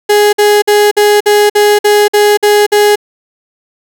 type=tone bursts; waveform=35% pulse; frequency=415.3 Hz; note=G#4; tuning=in tune; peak=-3 dBFS; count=10; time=0.09-2.958 s; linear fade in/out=10 ms; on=240 ms; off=52 ms; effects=none